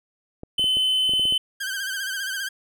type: clicks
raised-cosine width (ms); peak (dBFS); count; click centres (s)
2; -23; 9; 0.434 / 0.595 / 0.642 / 0.77 / 1.094 / 1.136 / 1.196 / 1.254 / 1.324
type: tone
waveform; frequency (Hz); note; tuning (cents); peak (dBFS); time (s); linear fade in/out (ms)
triangle; 3043; F#7; +48; -17; 0.58-1.38; 5
type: tone with vibrato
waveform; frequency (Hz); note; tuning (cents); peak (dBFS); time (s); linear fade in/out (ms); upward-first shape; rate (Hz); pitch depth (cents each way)
sawtooth; 1569; G6; +1; -23; 1.6-2.49; 10; sine; 15; 66
effects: none